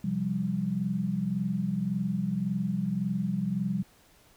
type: chord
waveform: sine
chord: C suspended fourth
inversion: none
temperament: just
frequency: 130.81 / 174.42 / 196.22 Hz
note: C3 / F3 / G3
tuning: 0 / -2 / +2 cents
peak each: -35 / -31 / -29 dBFS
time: 0.04-3.83 s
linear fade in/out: 5 ms
effects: pink hiss -60 dBFS RMS until 4.36 s